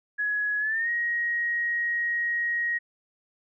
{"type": "tone with pitch glide", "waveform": "sine", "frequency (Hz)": [1681, 1886.9], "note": ["G#6", "A#6"], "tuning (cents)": [20, 21], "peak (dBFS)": -24, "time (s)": [0.18, 2.79], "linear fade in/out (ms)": 20, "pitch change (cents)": 201, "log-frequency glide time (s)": [0.59, 0.9], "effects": []}